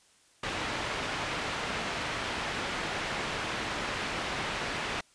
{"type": "low-pass noise", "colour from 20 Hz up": "white", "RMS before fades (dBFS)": -34, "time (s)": [0.43, 5.01], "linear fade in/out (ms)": 5, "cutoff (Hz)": 2400, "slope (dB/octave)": 12, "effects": ["white hiss -63 dBFS RMS until 5.14 s", "resampled to 22050 Hz"]}